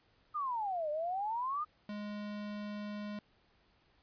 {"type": "exponential two-way sweep", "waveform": "sine", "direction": "down then up", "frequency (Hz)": [1252, 587.3, 1252], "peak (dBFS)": -33, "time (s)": [0.34, 1.65], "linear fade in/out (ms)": 20, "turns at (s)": 0.9}
{"type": "tone", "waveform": "square", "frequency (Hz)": 207.7, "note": "G#3", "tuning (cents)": 0, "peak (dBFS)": -40, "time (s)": [1.89, 3.19], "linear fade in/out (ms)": 2}
{"effects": ["pink hiss -70 dBFS RMS until 4.02 s", "resampled to 11025 Hz"]}